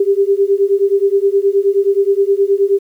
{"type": "beating tone pair", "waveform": "sine", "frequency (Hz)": [392, 401.5], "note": ["G4", "G4"], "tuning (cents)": [0, 41], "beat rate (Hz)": 9.5, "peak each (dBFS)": -13, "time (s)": [0, 2.79], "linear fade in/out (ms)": 5, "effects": ["8-bit"]}